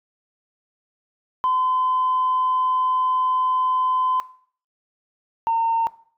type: tone pair in turn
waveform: sine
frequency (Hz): 1022 / 912.7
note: C6 / A#5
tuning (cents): -41 / -37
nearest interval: major second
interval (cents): 196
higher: first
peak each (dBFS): -16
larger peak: neither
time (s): 1.44-4.2 / 5.47-5.87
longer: first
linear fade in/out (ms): 0
effects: noise-tail reverb RT60 0.5 s tail -19 dB re dry + tanh soft clip ceiling -13 dBFS